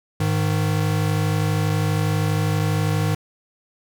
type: tone pair together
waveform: square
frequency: 103.15 / 155.56 Hz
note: G#2 / D#3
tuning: -11 / 0 cents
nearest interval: perfect fifth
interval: 711 cents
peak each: -22 dBFS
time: 0.2-3.15 s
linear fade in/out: 5 ms
effects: none